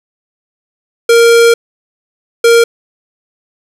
square tone bursts at uneven times, 465.9 Hz, A#4, 1 cent flat, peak -4 dBFS, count 2, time 1.09-1.54 / 2.44-2.64 s, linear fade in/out 5 ms, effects low-pass 12000 Hz 12 dB/octave + 7-bit

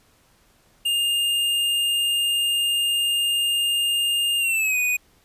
square tone with pitch glide, 2817 to 2481 Hz, F7 to D#7, +14 to -6 cents, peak -20 dBFS, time 0.85-4.97 s, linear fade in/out 10 ms, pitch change -220 cents, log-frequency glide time 4.38-4.78 s, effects pink hiss -59 dBFS RMS until 5.24 s + resampled to 32000 Hz

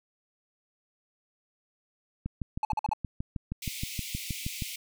click train, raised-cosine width 5 ms, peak -20 dBFS, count 16, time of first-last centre 2.26-4.622 s, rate 6.35 Hz
triangle tone bursts, 859 Hz, A5, 42 cents flat, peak -23 dBFS, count 5, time 2.63-2.934 s, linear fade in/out 2 ms, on 20 ms, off 51 ms
pink high-pass noise, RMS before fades -39 dBFS, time 3.62-4.76 s, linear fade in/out 5 ms, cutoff 2100 Hz, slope 96 dB/octave
effects none

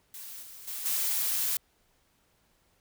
blue noise with level steps, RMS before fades -43 / -47 / -37 / -29 dBFS, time 0.14-1.57 s, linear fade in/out 2 ms, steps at 0.42 / 0.67 / 0.85 s, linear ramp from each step 10 ms, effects pink hiss -69 dBFS RMS until 2.8 s

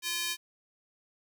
square tone with high-pass filter, 343.9 Hz, F4, 27 cents flat, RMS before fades -33 dBFS, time 0.02-0.37 s, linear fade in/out 50 ms, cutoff 2800 Hz, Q 0.99, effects none

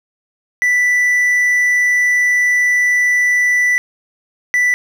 triangle tone pair in turn, 1975.5 / 1975.5 Hz, B6 / B6, 0 / 0 cents, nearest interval unison, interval 0 cents, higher neither, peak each -9 dBFS, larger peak neither, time 0.62-3.78 / 4.54-4.74 s, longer first, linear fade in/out 0 ms, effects none

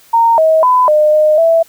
sine tone with pitch steps, 922 / 637 / 1004 / 607 / 613 / 660 Hz, A#5 / D#5 / B5 / D#5 / D#5 / E5, -19 / +41 / +28 / -43 / -26 / +2 cents, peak -6 dBFS, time 0.13-1.63 s, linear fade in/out 10 ms, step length 250 ms, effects white hiss -45 dBFS RMS until 1.68 s

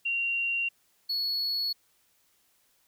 sine / triangle tone pair in turn, 2760 / 4381 Hz, F7 / C#8, -21 / -21 cents, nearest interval minor sixth, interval 800 cents, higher second, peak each -26 dBFS, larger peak neither, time 0.05-0.69 / 1.09-1.73 s, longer neither, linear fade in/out 10 ms, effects white hiss -68 dBFS RMS until 2.87 s

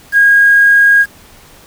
sine tone with quantisation, 1634 Hz, G#6, 29 cents flat, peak -4 dBFS, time 0.12-1.06 s, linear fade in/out 50 ms, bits 5, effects pink hiss -41 dBFS RMS until 1.66 s

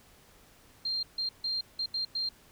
sine tone bursts at uneven times, 4186 Hz, C8, in tune, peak -29 dBFS, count 6, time 0.85-1.03 / 1.18-1.29 / 1.44-1.61 / 1.79-1.86 / 1.94-2.05 / 2.15-2.29 s, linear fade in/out 5 ms, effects pink hiss -59 dBFS RMS until 2.51 s

